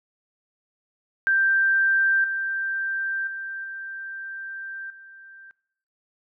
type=tone with level steps; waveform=sine; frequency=1573 Hz; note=G6; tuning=6 cents sharp; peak=-17 / -24 / -30 / -32 / -43 dBFS; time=1.27-5.51 s; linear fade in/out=0 ms; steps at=2.24 / 3.27 / 3.64 / 4.9 s; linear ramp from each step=2 ms; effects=noise-tail reverb RT60 0.8 s tail -23 dB re dry